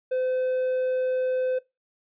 triangle tone, 512 Hz, C5, 38 cents flat, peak -21 dBFS, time 0.11-1.59 s, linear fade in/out 10 ms, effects noise-tail reverb RT60 0.2 s tail -20 dB re dry + resampled to 8000 Hz

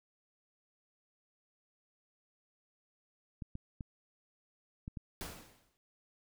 clicks, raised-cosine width 5 ms, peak -29 dBFS, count 5, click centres 3.422 / 3.554 / 3.808 / 4.879 / 4.972 s
pink noise with exponential decay, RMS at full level -41 dBFS, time 5.21-5.77 s, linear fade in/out 0 ms, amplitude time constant 120 ms
effects none

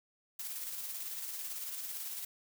blue noise with tremolo, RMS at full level -40 dBFS, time 0.39-2.25 s, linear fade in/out 5 ms, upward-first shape square, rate 18 Hz, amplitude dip 30%, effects none

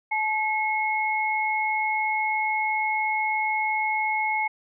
sine tone pair together, 863 / 2173 Hz, A5 / C#7, -34 / -35 cents, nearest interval octave + major third, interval 1599 cents, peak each -25 dBFS, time 0.11-4.48 s, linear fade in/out 10 ms, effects none

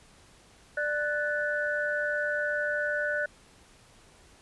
sine tone cluster, 592 / 1484 / 1747 Hz, D5 / F#6 / A6, +14 / +5 / -13 cents, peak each -31 / -29 / -35 dBFS, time 0.77-3.26 s, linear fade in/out 5 ms, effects pink hiss -57 dBFS RMS until 4.41 s + resampled to 24000 Hz

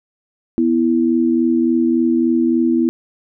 sine tone pair together, 246.9 / 330.4 Hz, B3 / E4, 0 / +4 cents, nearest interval perfect fourth, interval 504 cents, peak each -15 dBFS, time 0.58-2.89 s, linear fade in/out 0 ms, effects none

